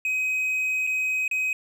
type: tone with dropouts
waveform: triangle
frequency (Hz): 2525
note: D#7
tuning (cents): +25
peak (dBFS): -21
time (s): 0.05-1.53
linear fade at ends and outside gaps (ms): 2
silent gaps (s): 0.868-0.872 / 1.279-1.312
effects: none